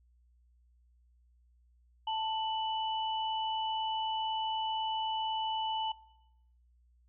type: tone pair together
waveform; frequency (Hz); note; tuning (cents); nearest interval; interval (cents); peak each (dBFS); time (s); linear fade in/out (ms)
sine; 882 / 2973; A5 / F#7; +4 / +8; octave + major sixth; 2104; -32 / -38; 2.07-5.92; 5
effects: noise-tail reverb RT60 0.9 s tail -22 dB re dry + added 60 Hz sine -63 dBFS peak until 7.08 s